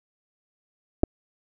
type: clicks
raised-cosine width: 2 ms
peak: -7 dBFS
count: 2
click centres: 1.034 / 1.037 s
effects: none